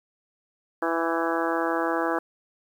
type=harmonic tone with a mistuned harmonic; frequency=165.7 Hz; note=E3; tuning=9 cents sharp; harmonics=2 / 3 / 4 / 5 / 6 / 7 / 8 / 9 / 10; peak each=-28 / -30 / -31 / -32 / -33 / -33 / -34 / -35 / -35 dBFS; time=0.82-2.19 s; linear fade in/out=5 ms; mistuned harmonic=9; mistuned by=+25 cents; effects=9-bit